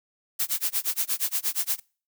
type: noise with tremolo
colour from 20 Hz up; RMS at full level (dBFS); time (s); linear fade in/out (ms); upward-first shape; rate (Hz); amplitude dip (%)
blue; -24; 0.39-1.8; 10; sine; 8.5; 100
effects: noise-tail reverb RT60 0.4 s tail -26 dB re dry